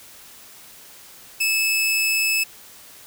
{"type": "tone", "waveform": "sawtooth", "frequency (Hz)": 2608, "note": "E7", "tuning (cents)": -19, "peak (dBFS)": -15, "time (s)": [1.4, 2.44], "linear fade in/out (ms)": 10, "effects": ["white hiss -45 dBFS RMS until 3.06 s"]}